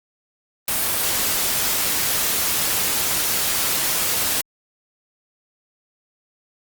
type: noise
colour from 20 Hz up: white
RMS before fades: -21 dBFS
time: 0.68-4.41 s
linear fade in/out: 2 ms
effects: Opus 32 kbps